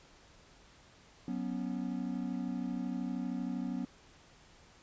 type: chord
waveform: triangle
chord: F# suspended fourth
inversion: none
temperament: equal with one note detuned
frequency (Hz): 185 / 244.4 / 277.2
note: F#3 / B3 / C#4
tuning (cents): 0 / -18 / 0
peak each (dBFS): -37 / -35 / -38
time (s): 1.28-3.85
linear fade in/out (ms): 2
effects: pink hiss -60 dBFS RMS until 4.82 s + resampled to 16000 Hz